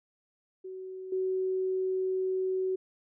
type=tone with level steps; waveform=sine; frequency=375.3 Hz; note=F#4; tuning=25 cents sharp; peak=-38 / -27 dBFS; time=0.64-2.76 s; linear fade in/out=10 ms; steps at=1.12 s; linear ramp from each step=5 ms; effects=none